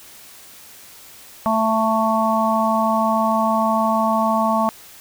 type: harmonic tone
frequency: 221.7 Hz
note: A3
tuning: 13 cents sharp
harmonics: 1 / 3 / 4 / 5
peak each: -21 / -21 / -21 / -21 dBFS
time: 1.46-4.69 s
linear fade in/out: 0 ms
effects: white hiss -43 dBFS RMS until 5 s